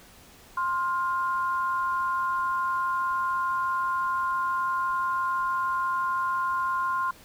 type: tone pair together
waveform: sine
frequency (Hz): 1051 / 1411.5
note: C6 / F6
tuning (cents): +7 / +18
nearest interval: perfect fourth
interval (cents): 511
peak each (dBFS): -25 / -31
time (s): 0.57-7.11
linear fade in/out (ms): 5
effects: pink hiss -52 dBFS RMS until 7.24 s